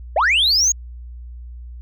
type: linear sweep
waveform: sine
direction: up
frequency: 523.3 to 6740 Hz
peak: -11 dBFS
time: 0.16-0.72 s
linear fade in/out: 5 ms
effects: tanh soft clip ceiling -11 dBFS + added 60 Hz sine -32 dBFS peak until 1.81 s